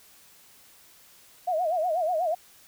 sine tone with vibrato, 675 Hz, E5, 41 cents sharp, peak -23 dBFS, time 1.47-2.35 s, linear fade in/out 10 ms, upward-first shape sine, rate 8.2 Hz, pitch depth 160 cents each way, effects white hiss -55 dBFS RMS until 2.67 s

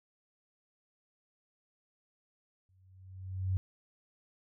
sine tone with exponential growth, 93.8 Hz, F#2, 24 cents sharp, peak -26 dBFS, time 2.69-3.57 s, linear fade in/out 0 ms, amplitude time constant 190 ms, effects none

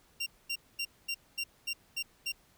25% pulse tone bursts, 2767 Hz, F7, 17 cents flat, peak -28 dBFS, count 8, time 0.2-2.322 s, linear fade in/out 10 ms, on 64 ms, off 230 ms, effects pink hiss -65 dBFS RMS until 2.57 s

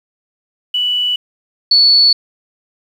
sine tone pair in turn, 2960 / 4435 Hz, F#7 / C#8, 0 / 0 cents, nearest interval perfect fifth, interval 700 cents, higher second, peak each -13 / -6 dBFS, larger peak second, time 0.74-1.16 / 1.71-2.13 s, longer neither, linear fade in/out 5 ms, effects 7-bit

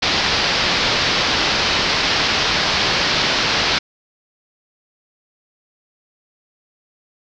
white low-pass noise, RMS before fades -18 dBFS, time 0.02-3.79 s, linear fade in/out 10 ms, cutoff 5200 Hz, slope 48 dB/octave, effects none

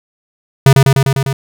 square tone with echo, 135.7 Hz, C#3, 36 cents flat, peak -3 dBFS, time 0.66-0.73 s, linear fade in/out 2 ms, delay 100 ms, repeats 6, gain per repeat -2 dB, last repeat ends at 1.33 s, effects none

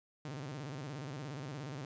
sawtooth tone with vibrato, 140 Hz, C#3, 18 cents sharp, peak -37 dBFS, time 0.25-1.85 s, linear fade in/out 2 ms, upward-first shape square, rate 17 Hz, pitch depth 140 cents each way, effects resampled to 16000 Hz + 12-bit

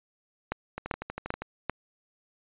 two click trains, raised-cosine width 0.5 ms, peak -19 / -13 dBFS, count 9 / 4, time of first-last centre 0.78-1.42 / 0.52-1.696 s, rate 12.5 / 2.55 Hz, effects resampled to 8000 Hz

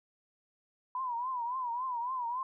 sine tone with vibrato, 987.8 Hz, B5, in tune, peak -32 dBFS, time 0.95-2.43 s, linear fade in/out 2 ms, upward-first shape triangle, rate 3.6 Hz, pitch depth 130 cents each way, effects none

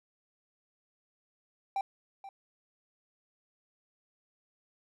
triangle tone with echo, 784 Hz, G5, in tune, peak -27 dBFS, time 1.76-1.81 s, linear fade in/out 2 ms, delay 480 ms, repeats 1, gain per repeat -14 dB, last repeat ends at 2.29 s, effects none

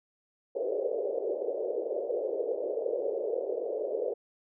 pink band-pass noise, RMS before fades -32 dBFS, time 0.55-4.14 s, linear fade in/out 10 ms, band 410 to 560 Hz, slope 48 dB/octave, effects none

